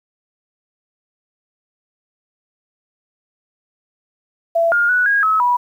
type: tone with pitch steps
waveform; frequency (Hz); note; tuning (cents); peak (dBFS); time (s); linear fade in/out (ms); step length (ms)
sine; 670 / 1415 / 1476 / 1638 / 1288 / 976; E5 / F6 / F#6 / G#6 / E6 / B5; +28 / +22 / -5 / -24 / -41 / -21; -12; 4.55-5.57; 10; 170
effects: 8-bit